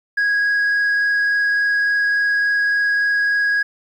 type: tone with frequency modulation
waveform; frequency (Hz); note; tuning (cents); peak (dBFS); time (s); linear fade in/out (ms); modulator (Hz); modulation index
sine; 1653; G#6; -9; -12; 0.17-3.63; 10; 23.5; 0.46
effects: tanh soft clip ceiling -14 dBFS + 9-bit